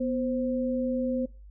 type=tone pair together; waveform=sine; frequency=246.8 / 523.3 Hz; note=B3 / C5; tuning=-1 / 0 cents; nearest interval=octave + minor second; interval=1301 cents; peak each=-27 / -30 dBFS; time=0-1.26 s; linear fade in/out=10 ms; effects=noise-tail reverb RT60 0.3 s tail -21 dB re dry + added 50 Hz sine -45 dBFS peak until 1.5 s